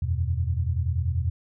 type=chord; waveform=sine; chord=E suspended second; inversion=none; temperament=just; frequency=82.41 / 92.71 / 123.61 Hz; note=E2 / F#2 / B2; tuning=0 / +4 / +2 cents; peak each=-25 / -28 / -29 dBFS; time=0.02-1.3 s; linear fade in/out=5 ms; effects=none